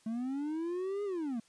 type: linear two-way sweep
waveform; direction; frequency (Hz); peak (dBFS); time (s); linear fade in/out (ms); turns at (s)
triangle; up then down; 217 to 415.3 to 217; -31; 0.06-1.4; 5; 1.04
effects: white hiss -66 dBFS RMS until 1.48 s + resampled to 22050 Hz